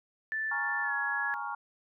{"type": "tone with pitch glide", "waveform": "sine", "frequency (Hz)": [1760, 1680.5], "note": ["A6", "G#6"], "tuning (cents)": [0, 20], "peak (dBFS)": -30, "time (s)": [0.32, 1.34], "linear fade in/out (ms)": 0, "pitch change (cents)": -80, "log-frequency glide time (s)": [0.82, 0.94]}
{"type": "chord", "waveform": "sine", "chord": "Bb minor seventh", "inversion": "third", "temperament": "equal", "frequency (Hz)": [830.6, 932.3, 1108.7, 1396.9], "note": ["Ab5", "Bb5", "Db6", "F6"], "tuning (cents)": [0, 0, 0, 0], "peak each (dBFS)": -39, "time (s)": [0.51, 1.55], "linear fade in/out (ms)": 5}
{"effects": []}